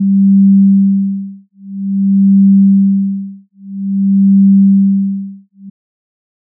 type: tone with tremolo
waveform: sine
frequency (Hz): 196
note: G3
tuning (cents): 0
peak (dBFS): -3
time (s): 0-5.7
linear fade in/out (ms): 10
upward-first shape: sine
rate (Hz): 0.5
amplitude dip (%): 100
effects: none